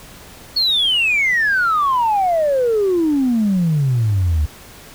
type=exponential sweep; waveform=sine; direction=down; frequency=4420 to 71.9 Hz; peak=-12 dBFS; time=0.56-4.46 s; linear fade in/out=10 ms; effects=tanh soft clip ceiling -10 dBFS + pink hiss -40 dBFS RMS until 4.94 s